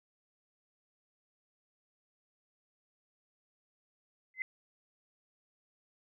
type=tone with exponential growth; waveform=sine; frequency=2051 Hz; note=C7; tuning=35 cents flat; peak=-28 dBFS; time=4.34-4.42 s; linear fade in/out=1 ms; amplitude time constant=17 ms; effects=none